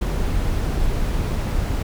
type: noise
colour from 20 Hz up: brown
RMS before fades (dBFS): -21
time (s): 0.01-1.83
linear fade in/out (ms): 10
effects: none